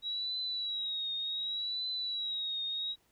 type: tone with vibrato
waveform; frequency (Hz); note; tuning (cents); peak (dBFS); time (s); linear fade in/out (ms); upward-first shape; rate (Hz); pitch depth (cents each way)
sine; 3857; B7; -42; -33; 0.02-2.96; 50; triangle; 0.67; 77
effects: pink hiss -71 dBFS RMS until 3.11 s